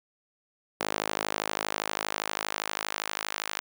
sawtooth tone with high-pass filter sweep, 52.5 Hz, G#1, 19 cents sharp, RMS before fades -33 dBFS, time 0.8-3.6 s, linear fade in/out 5 ms, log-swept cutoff 500 to 1300 Hz, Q 0.74, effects none

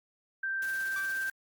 sine tone, 1568 Hz, G6, in tune, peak -30 dBFS, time 0.43-1.3 s, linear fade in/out 5 ms
white noise with tremolo, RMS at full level -45 dBFS, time 0.62-1.3 s, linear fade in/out 2 ms, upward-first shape sine, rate 17 Hz, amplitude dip 40%
sawtooth tone with exponential decay, 1164 Hz, D6, 16 cents flat, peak -35 dBFS, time 0.96-1.26 s, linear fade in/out 1 ms, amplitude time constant 65 ms
effects Opus 48 kbps

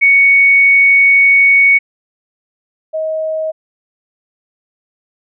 sine tone pair in turn, 2227 / 632.2 Hz, C#7 / D#5, +7 / +27 cents, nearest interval octave + minor seventh, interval 2180 cents, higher first, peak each -5 / -15 dBFS, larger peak first, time 0.01-1.79 / 2.93-3.52 s, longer first, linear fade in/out 20 ms, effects none

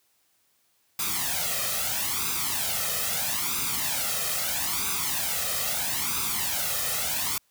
white noise with flanger, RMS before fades -28 dBFS, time 0.99-7.38 s, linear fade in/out 2 ms, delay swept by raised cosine 0.81 to 1.61 ms, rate 0.77 Hz, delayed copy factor +0.75, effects white hiss -68 dBFS RMS until 7.5 s + high-pass 60 Hz 12 dB/octave

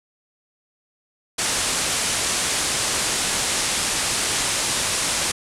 white low-pass noise, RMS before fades -23 dBFS, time 1.38-5.32 s, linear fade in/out 10 ms, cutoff 10000 Hz, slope 48 dB/octave, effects none

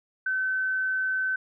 sine tone, 1527 Hz, G6, 46 cents flat, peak -24 dBFS, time 0.26-1.36 s, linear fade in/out 5 ms, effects none

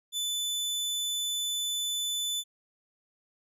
sawtooth tone, 3500 Hz, A7, 10 cents flat, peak -26 dBFS, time 0.12-2.44 s, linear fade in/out 50 ms, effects resampled to 32000 Hz

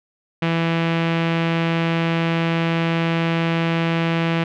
sawtooth tone with low-pass filter, 165.9 Hz, E3, 11 cents sharp, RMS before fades -20 dBFS, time 0.42-4.44 s, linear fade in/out 5 ms, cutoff 2700 Hz, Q 2.1, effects none

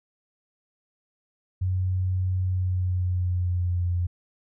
sine tone with pitch glide, 92.5 to 88.17 Hz, F#2 to F2, 0 to +17 cents, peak -22 dBFS, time 1.61-4.07 s, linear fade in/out 10 ms, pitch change -83 cents, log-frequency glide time 2.43-3.9 s, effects none

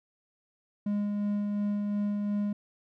triangle tone with tremolo, 205.6 Hz, G#3, 17 cents flat, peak -24 dBFS, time 0.86-2.53 s, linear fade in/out 5 ms, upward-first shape sine, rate 2.8 Hz, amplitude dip 25%, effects none

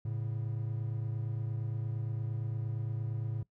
triangle tone pair together, 110.23 / 138.9 Hz, A2 / C#3, +4 / +4 cents, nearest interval major third, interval 400 cents, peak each -32 / -37 dBFS, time 0.05-3.43 s, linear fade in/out 5 ms, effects noise-tail reverb RT60 0.1 s tail -20 dB re dry

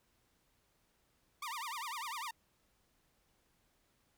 sawtooth tone with vibrato, 1054 Hz, C6, 12 cents sharp, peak -36 dBFS, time 1.42-2.31 s, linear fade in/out 5 ms, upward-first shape sine, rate 10 Hz, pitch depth 270 cents each way, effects pink hiss -75 dBFS RMS until 4.17 s

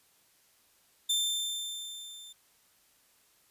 sawtooth tone with level ramp, 3569 Hz, A7, 24 cents sharp, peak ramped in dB -22 to -44 dBFS, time 1.09-2.33 s, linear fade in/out 10 ms, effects white hiss -66 dBFS RMS until 3.5 s + resampled to 32000 Hz

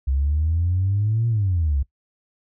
sine exponential two-way sweep, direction up then down, 65.41 to 117.8 to 65.41 Hz, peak -17 dBFS, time 0.07-1.83 s, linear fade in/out 10 ms, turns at 1.28 s, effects noise-tail reverb RT60 0.1 s tail -20 dB re dry + tanh soft clip ceiling -13 dBFS

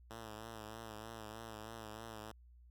5% pulse tone with vibrato, 110.7 Hz, A2, 11 cents sharp, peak -36 dBFS, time 0.1-2.32 s, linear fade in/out 10 ms, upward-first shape triangle, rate 3.2 Hz, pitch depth 72 cents each way, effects added 60 Hz sine -58 dBFS peak until 2.7 s

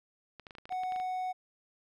clicks, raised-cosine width 0.3 ms, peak -31 dBFS, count 12, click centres 0.397 / 0.468 / 0.508 / 0.552 / 0.584 / 0.655 / 0.693 / 0.724 / 0.835 / 0.922 / 0.961 / 1 s
triangle tone, 740 Hz, F#5, in tune, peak -30 dBFS, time 0.7-1.33 s, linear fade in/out 20 ms
effects none

